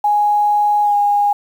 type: tone with pitch glide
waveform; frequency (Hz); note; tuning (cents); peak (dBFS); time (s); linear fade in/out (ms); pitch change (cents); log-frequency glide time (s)
sine; 830.6 to 819.2; G#5 to G#5; 0 to -24; -11; 0.04-1.33; 5; -24; 0.83-0.95
effects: 7-bit